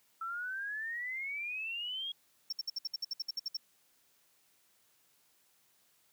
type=exponential sweep; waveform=sine; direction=up; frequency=1318.5 to 3311 Hz; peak=-36 dBFS; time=0.21-2.12 s; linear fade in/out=5 ms
type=tone bursts; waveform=triangle; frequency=5450 Hz; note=F8; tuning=43 cents flat; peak=-32 dBFS; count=13; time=2.5-3.57 s; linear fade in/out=5 ms; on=26 ms; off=61 ms
effects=white hiss -70 dBFS RMS until 6.12 s + high-pass 80 Hz 12 dB/octave